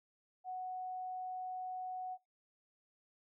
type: tone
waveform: sine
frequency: 740 Hz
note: F#5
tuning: in tune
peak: -39 dBFS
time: 0.44-2.18 s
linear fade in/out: 50 ms
effects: noise-tail reverb RT60 0.2 s tail -21 dB re dry